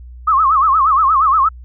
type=tone with vibrato; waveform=sine; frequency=1177 Hz; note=D6; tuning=3 cents sharp; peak=-9 dBFS; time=0.27-1.49 s; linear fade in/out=10 ms; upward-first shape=sine; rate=8.5 Hz; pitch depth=190 cents each way; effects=added 61 Hz sine -32 dBFS peak until 1.64 s